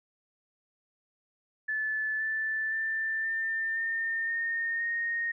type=tone with pitch steps; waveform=sine; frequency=1739 / 1758.2 / 1777.6 / 1797.2 / 1817 / 1837.1 / 1857.4 Hz; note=A6 / A6 / A6 / A6 / A#6 / A#6 / A#6; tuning=-21 / -2 / +17 / +36 / -45 / -26 / -7 cents; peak=-28 dBFS; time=1.68-5.32 s; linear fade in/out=10 ms; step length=520 ms; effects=none